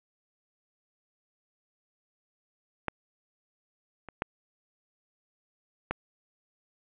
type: clicks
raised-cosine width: 0.5 ms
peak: -13 / -27 / -13 / -14 dBFS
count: 4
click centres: 2.883 / 4.087 / 4.221 / 5.91 s
effects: resampled to 8000 Hz + 8-bit